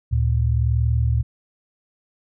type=tone pair together; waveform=sine; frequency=73.42 / 114.54 Hz; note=D2 / A#2; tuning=0 / -30 cents; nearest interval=minor sixth; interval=770 cents; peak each=-19 dBFS; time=0.11-1.23 s; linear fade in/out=20 ms; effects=none